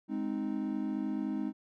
triangle chord, Ab major, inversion none, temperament equal, 207.7 / 261.6 / 311.1 Hz, Ab3 / C4 / Eb4, 0 / 0 / 0 cents, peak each -34 dBFS, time 0.08-1.53 s, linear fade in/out 50 ms, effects none

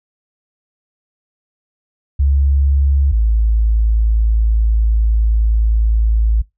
sine tone pair in turn, 69.3 / 54.85 Hz, C#2 / A1, 0 / -5 cents, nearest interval major third, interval 405 cents, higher first, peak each -10 dBFS, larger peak neither, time 2.19-3.12 / 3.12-6.42 s, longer second, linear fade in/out 10 ms, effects noise-tail reverb RT60 0.2 s tail -23 dB re dry

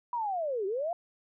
sine linear two-way sweep, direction down then up, 987.8 to 370 to 715 Hz, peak -29 dBFS, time 0.13-0.93 s, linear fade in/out 2 ms, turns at 0.66 s, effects none

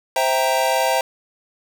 square chord, C dominant seventh, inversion none, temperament equal, 523.3 / 659.3 / 784 / 932.3 Hz, C5 / E5 / G5 / Bb5, 0 / 0 / 0 / 0 cents, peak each -23 dBFS, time 0.16-1.01 s, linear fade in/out 2 ms, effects none

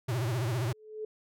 square tone with vibrato, 120 Hz, B2, 49 cents flat, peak -29 dBFS, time 0.08-0.73 s, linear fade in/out 10 ms, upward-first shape triangle, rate 15 Hz, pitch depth 230 cents each way
sine tone with exponential growth, 431.1 Hz, A4, 35 cents flat, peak -32 dBFS, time 0.59-1.05 s, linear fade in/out 5 ms, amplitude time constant 100 ms
effects none

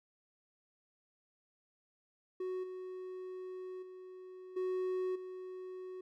triangle tone with level steps, 370 Hz, F#4, in tune, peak -34 / -40 / -46 / -31 / -41 dBFS, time 2.4-6.01 s, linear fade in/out 5 ms, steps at 2.63 / 3.82 / 4.56 / 5.15 s, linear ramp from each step 10 ms, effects none

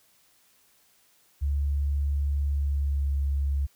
sine tone with pitch glide, 71.1 to 69.88 Hz, C#2 to C#2, +45 to +15 cents, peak -23 dBFS, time 1.41-3.67 s, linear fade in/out 20 ms, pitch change -30 cents, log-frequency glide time 2.47-3.16 s, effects white hiss -63 dBFS RMS until 3.75 s

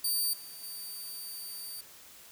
10% pulse tone with level steps, 4627 Hz, D8, 27 cents flat, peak -21 / -38 / -33 dBFS, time 0.04-1.81 s, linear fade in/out 5 ms, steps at 0.33 / 0.63 s, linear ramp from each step 5 ms, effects white hiss -53 dBFS RMS until 2.31 s

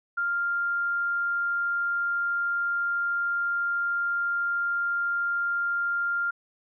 sine tone, 1396.9 Hz, F6, in tune, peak -24 dBFS, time 0.17-6.31 s, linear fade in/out 10 ms, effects none

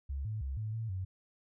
sine tone with pitch steps, 69 / 108 / 67.3 / 108.1 / 112.6 / 93.7 Hz, C#2 / A2 / C2 / A2 / A2 / F#2, -7 / -32 / +49 / -30 / +40 / +22 cents, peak -34 dBFS, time 0.09-1.05 s, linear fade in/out 10 ms, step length 160 ms, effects none

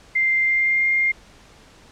sine tone with pitch glide, 2093 to 2116 Hz, C7 to C7, 0 to +19 cents, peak -16 dBFS, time 0.15-1.12 s, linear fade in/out 10 ms, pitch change +19 cents, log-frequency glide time 0.42-0.86 s, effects pink hiss -49 dBFS RMS until 1.91 s + low-pass 7000 Hz 12 dB/octave

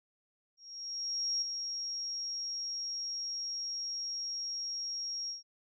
sine tone with ADSR envelope, 5590 Hz, F8, 1 cent sharp, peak -29 dBFS, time 0.57-5.43 s, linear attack 850 ms, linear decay 5 ms, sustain -6 dB, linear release 140 ms, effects none

